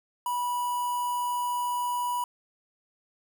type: tone with notch filter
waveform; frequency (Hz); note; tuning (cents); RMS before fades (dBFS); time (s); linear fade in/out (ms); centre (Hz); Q
square; 977; B5; -19; -29; 0.26-2.24; 2; 4100; 0.59
effects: none